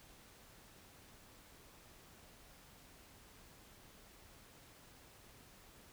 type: silence
effects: pink hiss -61 dBFS RMS until 5.92 s